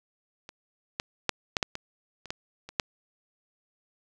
clicks, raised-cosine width 0.2 ms, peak -25 / -12 / -6 / -7 / -7 / -17 / -26 / -14 / -24 / -6 dBFS, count 10, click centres 0.491 / 0.999 / 1.293 / 1.568 / 1.628 / 1.754 / 2.257 / 2.305 / 2.69 / 2.798 s, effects none

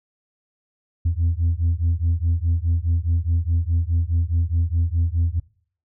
sine beating tone pair, 82 / 86.8 Hz, E2 / F2, -9 / -10 cents, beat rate 4.8 Hz, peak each -19 dBFS, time 1.05-5.4 s, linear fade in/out 10 ms, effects noise-tail reverb RT60 0.5 s tail -22 dB re dry + tanh soft clip ceiling -14 dBFS

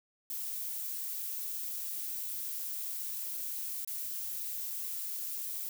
violet noise with dropouts, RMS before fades -38 dBFS, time 0.3-5.69 s, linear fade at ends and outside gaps 1 ms, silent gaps 3.848-3.875 s, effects none

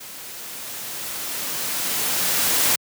white noise with level ramp, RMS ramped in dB -38 to -18 dBFS, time 0-2.76 s, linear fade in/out 10 ms, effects high-pass 100 Hz 12 dB/octave

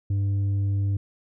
sine tone with tanh clipping, 99.3 Hz, G2, 23 cents sharp, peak -22 dBFS, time 0.1-0.97 s, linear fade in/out 5 ms, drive 4 dB, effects none

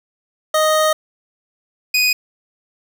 25% pulse tone pair in turn, 622.3 / 2489 Hz, D#5 / D#7, 0 / 0 cents, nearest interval 2 octaves, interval 2400 cents, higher second, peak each -9 dBFS, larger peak neither, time 0.54-0.93 / 1.94-2.13 s, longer first, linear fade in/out 5 ms, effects none

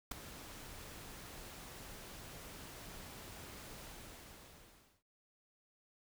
pink noise with ADSR envelope, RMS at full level -36 dBFS, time 0.11-5.03 s, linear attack 8 ms, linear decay 4 ms, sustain -15 dB, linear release 1200 ms, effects none

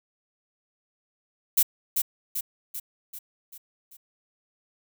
violet noise with echo, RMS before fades -19 dBFS, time 1.57-1.63 s, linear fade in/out 10 ms, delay 390 ms, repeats 6, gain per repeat -5 dB, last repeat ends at 3.97 s, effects none

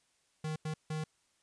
square tone bursts at uneven times, 155.56 Hz, D#3, in tune, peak -35 dBFS, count 3, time 0.44-0.56 / 0.65-0.74 / 0.9-1.04 s, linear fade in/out 5 ms, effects white hiss -73 dBFS RMS until 1.42 s + resampled to 22050 Hz

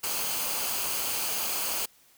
white noise with comb filter, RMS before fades -30 dBFS, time 0.03-1.86 s, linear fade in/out 10 ms, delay 0.54 ms, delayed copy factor -0.5, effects white hiss -60 dBFS RMS until 2.17 s

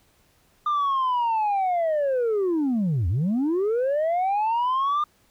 sine linear two-way sweep, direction down then up, 1214 to 78.6 to 1214 Hz, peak -18 dBFS, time 0.66-5.04 s, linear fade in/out 5 ms, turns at 3.08 s, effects tanh soft clip ceiling -19 dBFS + pink hiss -62 dBFS RMS until 5.3 s

